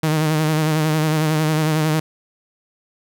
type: tone with vibrato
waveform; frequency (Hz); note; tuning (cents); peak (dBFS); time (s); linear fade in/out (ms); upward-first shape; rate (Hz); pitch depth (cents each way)
sawtooth; 155.56; D#3; 0; -12; 0.03-2; 5; sine; 11; 42
effects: none